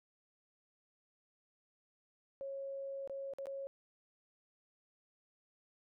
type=tone with dropouts; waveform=sine; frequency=548 Hz; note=C#5; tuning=20 cents flat; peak=-40 dBFS; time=2.41-3.67 s; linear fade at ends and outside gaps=0 ms; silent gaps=3.075-3.097 / 3.336-3.385 / 3.457-3.469 s; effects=none

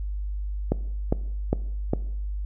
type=click train; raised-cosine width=2 ms; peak=-8 dBFS; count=4; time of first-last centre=0.72-1.935 s; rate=2.47 Hz; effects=noise-tail reverb RT60 0.8 s tail -19 dB re dry + added 50 Hz sine -27 dBFS peak until 2.45 s

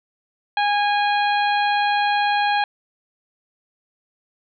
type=harmonic tone; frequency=822 Hz; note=G#5; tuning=18 cents flat; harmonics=1 / 2 / 3 / 4 / 5; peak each=-18 / -24 / -28 / -30 / -32 dBFS; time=0.57-2.64 s; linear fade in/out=2 ms; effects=none

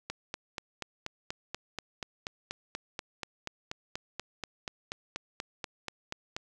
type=click train; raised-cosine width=0.2 ms; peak=-18 dBFS; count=27; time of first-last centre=0.1-6.365 s; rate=4.15 Hz; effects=none

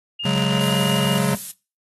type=tone with pitch glide; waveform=sine; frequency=2831 to 2849 Hz; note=F7 to F7; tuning=+23 to +34 cents; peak=-26 dBFS; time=0.19-1.18 s; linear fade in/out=10 ms; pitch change=+11 cents; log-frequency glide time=0.44-0.87 s
type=chord; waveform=square; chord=C# suspended fourth; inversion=none; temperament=just; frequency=138.59 / 184.79 / 207.9 Hz; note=C#3 / F#3 / G#3; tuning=0 / -2 / +2 cents; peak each=-23 / -22 / -25 dBFS; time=0.25-1.35 s; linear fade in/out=5 ms
type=noise; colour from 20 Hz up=violet; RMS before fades=-28 dBFS; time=0.6-1.52 s; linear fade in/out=10 ms
effects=noise-tail reverb RT60 0.3 s tail -20 dB re dry + AAC 32 kbps

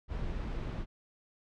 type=noise; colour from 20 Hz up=brown; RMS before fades=-36 dBFS; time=0.08-0.86 s; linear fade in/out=50 ms; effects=low-pass 4000 Hz 12 dB/octave

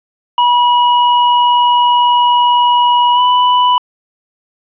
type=tone with pitch glide; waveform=square; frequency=971 to 990.8 Hz; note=B5 to B5; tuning=-30 to +5 cents; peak=-8 dBFS; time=0.38-3.78 s; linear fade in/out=2 ms; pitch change=+35 cents; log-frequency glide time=3.14-3.2 s; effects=resampled to 8000 Hz + 8-bit

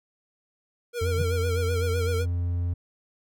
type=tone with vibrato; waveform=square; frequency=465.5 Hz; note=A#4; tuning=2 cents flat; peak=-28 dBFS; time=0.93-2.26 s; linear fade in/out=50 ms; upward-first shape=sine; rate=7.9 Hz; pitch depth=66 cents each way
type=tone; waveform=triangle; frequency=87.31 Hz; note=F2; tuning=in tune; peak=-22 dBFS; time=1.01-2.74 s; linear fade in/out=10 ms
type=tone with exponential growth; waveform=sine; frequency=145.5 Hz; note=D3; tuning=16 cents flat; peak=-22 dBFS; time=1.12-1.22 s; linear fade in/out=5 ms; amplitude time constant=21 ms
effects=none

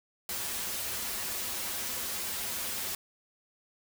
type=noise with comb filter; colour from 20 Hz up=white; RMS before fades=-35 dBFS; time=0.29-2.95 s; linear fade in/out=2 ms; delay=6.7 ms; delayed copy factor=-0.65; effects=none

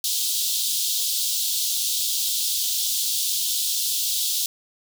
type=high-pass noise; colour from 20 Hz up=pink; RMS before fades=-24 dBFS; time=0.04-4.46 s; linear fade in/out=2 ms; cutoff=3300 Hz; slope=48 dB/octave; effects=none

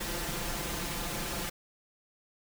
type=noise with comb filter; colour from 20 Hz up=pink; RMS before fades=-35 dBFS; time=0-1.5 s; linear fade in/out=10 ms; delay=5.8 ms; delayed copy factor=+0.75; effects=none

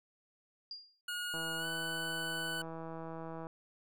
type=tone with exponential decay; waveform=sine; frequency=4810 Hz; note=D8; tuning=41 cents sharp; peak=-39 dBFS; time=0.71-1.01 s; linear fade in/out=2 ms; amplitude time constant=64 ms
type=tone with pitch glide; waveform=25% pulse; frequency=1441 to 1495.3 Hz; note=F#6 to F#6; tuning=-46 to +18 cents; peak=-33 dBFS; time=1.08-2.62 s; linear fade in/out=5 ms; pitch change=+64 cents; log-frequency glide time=1.58-1.66 s
type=click train; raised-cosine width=1 ms; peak=-31 dBFS; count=348; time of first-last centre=1.34-3.469 s; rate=163 Hz
effects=none

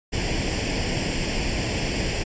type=noise with comb filter; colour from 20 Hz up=pink; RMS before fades=-25 dBFS; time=0.12-2.24 s; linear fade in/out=20 ms; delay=0.39 ms; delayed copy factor=+0.75; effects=resampled to 16000 Hz

